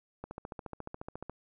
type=click train; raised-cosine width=1 ms; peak=-26 dBFS; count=16; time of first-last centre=0.24-1.296 s; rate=14.2 Hz; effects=none